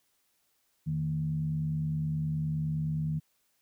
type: tone with frequency modulation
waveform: sine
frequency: 155.3 Hz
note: D#3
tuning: 3 cents flat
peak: -28 dBFS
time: 0.86-3.2 s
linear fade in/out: 20 ms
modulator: 69.7 Hz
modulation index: 0.46
effects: white hiss -73 dBFS RMS until 3.61 s